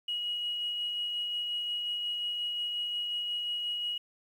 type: tone with tremolo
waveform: sine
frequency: 2901 Hz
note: F#7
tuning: 35 cents flat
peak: -29 dBFS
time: 0.08-3.98 s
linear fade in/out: 5 ms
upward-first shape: sine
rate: 5.6 Hz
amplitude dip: 25%
effects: tanh soft clip ceiling -25 dBFS + 10-bit